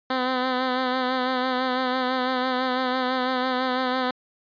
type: tone with vibrato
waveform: 10% pulse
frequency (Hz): 255.6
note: C4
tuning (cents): -40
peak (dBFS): -14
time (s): 0.1-4.11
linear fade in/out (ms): 5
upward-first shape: sine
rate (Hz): 6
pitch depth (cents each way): 34
effects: resampled to 11025 Hz